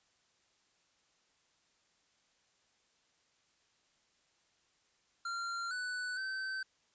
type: tone with pitch steps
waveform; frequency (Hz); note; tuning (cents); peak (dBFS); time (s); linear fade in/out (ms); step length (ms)
square; 1381 / 1489 / 1541; F6 / F#6 / G6; -20 / +11 / -30; -37; 5.25-6.63; 5; 460
effects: white hiss -73 dBFS RMS until 6.94 s + resampled to 16000 Hz